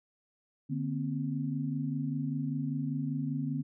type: tone cluster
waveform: sine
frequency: 148.6 / 238.8 / 263.9 Hz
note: D3 / A#3 / C4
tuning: +21 / +42 / +15 cents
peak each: -33 / -37 / -35 dBFS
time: 0.69-3.63 s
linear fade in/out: 20 ms
effects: none